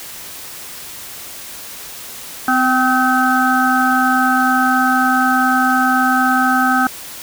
harmonic tone with a mistuned harmonic, 256 Hz, C4, 38 cents flat, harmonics 1 / 3 / 5 / 6, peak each -17 / -17 / -17 / -17 dBFS, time 2.48-6.87 s, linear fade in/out 2 ms, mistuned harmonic 3, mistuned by +21 cents, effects white hiss -32 dBFS RMS until 7.22 s

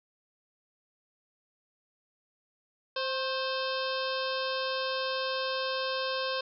harmonic tone with a mistuned harmonic, 523.3 Hz, C5, in tune, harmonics 1 / 2 / 3 / 5 / 6 / 7 / 8 / 9 / 10, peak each -33 / -36 / -38 / -40 / -41 / -41 / -42 / -43 / -43 dBFS, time 2.96-6.41 s, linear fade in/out 5 ms, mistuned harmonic 2, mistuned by +41 cents, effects none

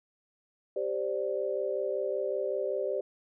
sine chord, G suspended fourth, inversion none, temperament just, 392 / 522.7 / 588 Hz, G4 / C5 / D5, 0 / -2 / +2 cents, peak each -33 dBFS, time 0.76-3.01 s, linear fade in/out 5 ms, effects none

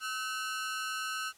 sawtooth ring-modulated tone, 1407 Hz, F6, 12 cents sharp, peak -27 dBFS, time 0-1.33 s, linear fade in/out 50 ms, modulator 114 Hz, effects white hiss -60 dBFS RMS until 1.37 s + low-pass 11000 Hz 12 dB/octave

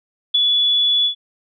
sine tone with ADSR envelope, 3424 Hz, A7, 48 cents flat, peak -10 dBFS, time 0.34-1.15 s, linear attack 10 ms, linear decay 13 ms, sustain -3 dB, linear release 98 ms, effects none

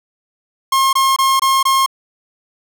45% pulse tone bursts, 1072 Hz, C6, 42 cents sharp, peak -11 dBFS, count 5, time 0.72-1.862 s, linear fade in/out 5 ms, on 210 ms, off 23 ms, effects none

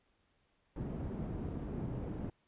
white low-pass noise, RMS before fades -40 dBFS, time 0.76-2.3 s, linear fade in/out 2 ms, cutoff 250 Hz, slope 12 dB/octave, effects pink hiss -75 dBFS RMS until 2.47 s + resampled to 8000 Hz

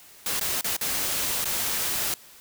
white noise with dropouts, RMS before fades -27 dBFS, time 0.26-2.14 s, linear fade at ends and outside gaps 2 ms, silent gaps 0.397-0.411 / 0.611-0.643 / 0.766-0.811 / 1.444-1.454 s, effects white hiss -50 dBFS RMS until 2.4 s

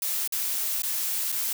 blue noise with dropouts, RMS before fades -28 dBFS, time 0.02-1.53 s, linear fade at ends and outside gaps 2 ms, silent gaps 0.276-0.323 / 0.821-0.833 / 1.319-1.324 s, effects none

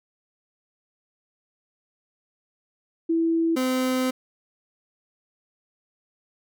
sine / 30% pulse tone pair in turn, 329.6 / 257.2 Hz, E4 / C4, 0 / -30 cents, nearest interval major third, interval 430 cents, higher first, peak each -19 dBFS, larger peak neither, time 3.09-3.56 / 3.56-4.11 s, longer second, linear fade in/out 10 ms, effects none

